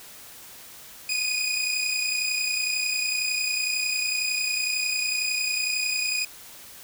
20% pulse tone pair together, 2458 / 2489 Hz, D#7 / D#7, -22 / 0 cents, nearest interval unison, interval 22 cents, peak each -24 / -21 dBFS, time 1.09-6.25 s, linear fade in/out 5 ms, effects white hiss -45 dBFS RMS until 6.83 s

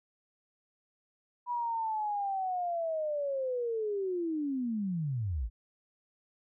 sine linear sweep, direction down, 980 to 46.15 Hz, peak -30 dBFS, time 1.46-5.5 s, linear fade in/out 50 ms, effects none

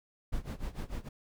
brown noise with tremolo, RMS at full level -34 dBFS, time 0.32-1.09 s, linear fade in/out 10 ms, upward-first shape sine, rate 6.7 Hz, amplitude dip 90%, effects none

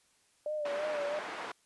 sine tone with vibrato, 592 Hz, D5, 14 cents sharp, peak -32 dBFS, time 0.46-1.19 s, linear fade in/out 2 ms, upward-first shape sine, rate 3 Hz, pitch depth 57 cents each way
white band-pass noise, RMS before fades -41 dBFS, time 0.65-1.52 s, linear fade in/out 5 ms, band 350 to 1500 Hz, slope 12 dB/octave
effects white hiss -69 dBFS RMS until 1.65 s + resampled to 24000 Hz

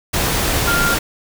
sine tone in noise, 1396.9 Hz, F6, in tune, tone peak -16 dBFS, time 0.67-0.95 s, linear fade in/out 10 ms, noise pink, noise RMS -18 dBFS, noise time 0.13-0.99 s, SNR -1 dB, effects none

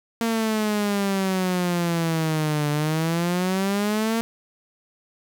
sawtooth exponential two-way sweep, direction down then up, 230.7 to 146.83 to 230.7 Hz, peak -17 dBFS, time 0.21-4.21 s, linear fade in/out 0 ms, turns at 2.7 s, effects 8-bit

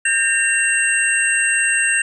sine tone cluster, 1596 / 1821 / 2742 / 8220 Hz, G6 / A#6 / F7 / C9, +31 / -41 / -32 / -32 cents, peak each -20 dBFS, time 0.05-2.02 s, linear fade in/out 5 ms, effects none

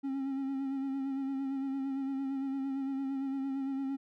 triangle tone with vibrato, 270.9 Hz, C#4, 40 cents flat, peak -30 dBFS, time 0.03-3.97 s, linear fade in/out 20 ms, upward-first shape sine, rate 8.8 Hz, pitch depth 34 cents each way, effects none

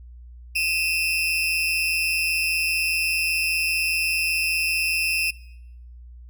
35% pulse tone pair together, 2523 / 2688 Hz, D#7 / E7, +23 / +33 cents, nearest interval minor second, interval 110 cents, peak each -22 dBFS, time 0.55-5.31 s, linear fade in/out 10 ms, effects noise-tail reverb RT60 0.8 s tail -22 dB re dry + added 60 Hz sine -40 dBFS peak until 6.29 s

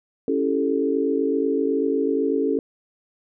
sine chord, A dominant seventh, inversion first, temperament equal, 277.2 / 329.6 / 392 / 440 Hz, C#4 / E4 / G4 / A4, 0 / 0 / 0 / 0 cents, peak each -23 / -28 / -26 / -23 dBFS, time 0.28-2.59 s, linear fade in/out 2 ms, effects none

